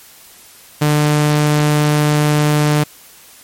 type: tone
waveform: sawtooth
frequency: 149.4 Hz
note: D3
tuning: 30 cents sharp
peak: -7 dBFS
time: 0.81-2.84 s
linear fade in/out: 10 ms
effects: white hiss -42 dBFS RMS until 3.43 s + MP3 64 kbps